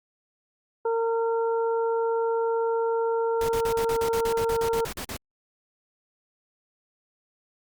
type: harmonic tone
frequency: 457.8 Hz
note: A#4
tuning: 31 cents flat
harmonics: 1 / 2 / 3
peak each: -23 / -30 / -37 dBFS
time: 0.85-4.85 s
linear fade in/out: 5 ms
type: noise bursts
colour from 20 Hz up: pink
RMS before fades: -34 dBFS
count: 15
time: 3.41-5.167 s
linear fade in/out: 2 ms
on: 77 ms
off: 43 ms
effects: Opus 48 kbps